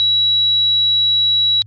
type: tone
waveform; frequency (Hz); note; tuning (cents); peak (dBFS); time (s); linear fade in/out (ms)
sine; 3900; B7; -23; -11; 0-1.62; 0
effects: added 106 Hz sine -36 dBFS peak until 1.66 s + MP3 32 kbps